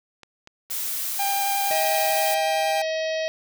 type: clicks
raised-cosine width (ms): 0.2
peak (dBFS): -26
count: 3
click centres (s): 0.233 / 0.474 / 0.7
type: noise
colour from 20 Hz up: blue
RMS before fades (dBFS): -28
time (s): 0.7-2.35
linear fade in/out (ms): 10
type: tone with vibrato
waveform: 45% pulse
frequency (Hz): 796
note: G5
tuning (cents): +26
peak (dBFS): -23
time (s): 1.19-2.82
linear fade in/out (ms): 5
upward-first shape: sine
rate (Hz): 11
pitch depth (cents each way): 9
type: harmonic tone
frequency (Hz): 637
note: D#5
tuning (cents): +41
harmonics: 1 / 3 / 4 / 5 / 6 / 7 / 8 / 9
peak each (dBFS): -24 / -34 / -36 / -38 / -40 / -41 / -42 / -43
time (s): 1.71-3.28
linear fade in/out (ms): 0
effects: none